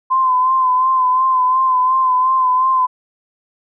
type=tone with vibrato; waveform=sine; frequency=1029 Hz; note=C6; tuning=29 cents flat; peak=-11 dBFS; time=0.1-2.87 s; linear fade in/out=20 ms; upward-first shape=sine; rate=2.8 Hz; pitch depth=38 cents each way; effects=none